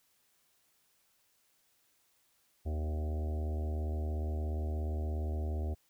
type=harmonic tone with a mistuned harmonic; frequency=77.1 Hz; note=D#2; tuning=15 cents flat; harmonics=1 / 3 / 4 / 5 / 6 / 7 / 8 / 9 / 10; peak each=-32 / -46 / -49 / -47 / -57 / -52 / -53 / -51 / -57 dBFS; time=2.65-5.75 s; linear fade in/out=20 ms; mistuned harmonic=9; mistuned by=-16 cents; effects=white hiss -72 dBFS RMS until 5.89 s